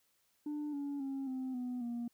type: tone with pitch steps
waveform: sine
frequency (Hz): 296.8 / 283.9 / 271.5 / 259.7 / 248.4 / 237.6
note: D4 / C#4 / C#4 / C4 / B3 / A#3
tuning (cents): +18 / +41 / -36 / -13 / +10 / +33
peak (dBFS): -34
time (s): 0.46-2.08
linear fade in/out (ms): 5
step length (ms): 270
effects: tanh soft clip ceiling -35 dBFS + white hiss -75 dBFS RMS until 2.13 s